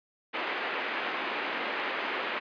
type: band-pass noise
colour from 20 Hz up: white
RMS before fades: -33 dBFS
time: 0.33-2.4 s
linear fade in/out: 20 ms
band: 260 to 2600 Hz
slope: 24 dB/octave
effects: resampled to 11025 Hz